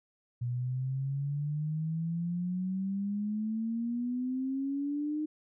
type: exponential sweep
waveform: sine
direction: up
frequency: 120 to 308.1 Hz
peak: -30 dBFS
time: 0.41-5.26 s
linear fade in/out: 10 ms
effects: none